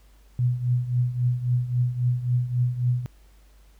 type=tone with tremolo; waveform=sine; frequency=123.47 Hz; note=B2; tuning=in tune; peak=-17 dBFS; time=0.39-3.06 s; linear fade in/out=0 ms; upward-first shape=triangle; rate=3.7 Hz; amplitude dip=80%; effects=added 50 Hz sine -51 dBFS peak until 3.79 s + pink hiss -62 dBFS RMS until 3.79 s